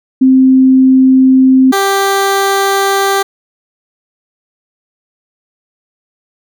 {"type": "tone pair in turn", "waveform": ["sine", "15% pulse"], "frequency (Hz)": [261.6, 393], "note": ["C4", "G4"], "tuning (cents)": [0, 4], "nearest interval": "perfect fifth", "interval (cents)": 704, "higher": "second", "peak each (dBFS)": -3, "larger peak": "neither", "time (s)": [[0.21, 1.72], [1.72, 3.23]], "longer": "neither", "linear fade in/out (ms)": 10, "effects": []}